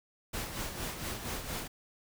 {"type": "noise with tremolo", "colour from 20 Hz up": "pink", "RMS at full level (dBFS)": -36, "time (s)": [0.33, 1.68], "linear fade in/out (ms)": 10, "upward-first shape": "sine", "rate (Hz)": 4.3, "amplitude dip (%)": 55, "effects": []}